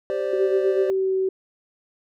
triangle chord, G suspended fourth, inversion none, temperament equal, 392 / 523.3 / 587.3 Hz, G4 / C5 / D5, 0 / 0 / 0 cents, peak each -25 dBFS, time 0.1-0.9 s, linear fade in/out 0 ms
sine tone with pitch glide, 383.9 to 379.5 Hz, G4 to F#4, -36 to +44 cents, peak -19 dBFS, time 0.33-1.29 s, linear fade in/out 5 ms, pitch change -20 cents, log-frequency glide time 0.86-1.15 s
effects none

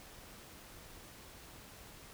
silence, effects pink hiss -54 dBFS RMS until 2.13 s

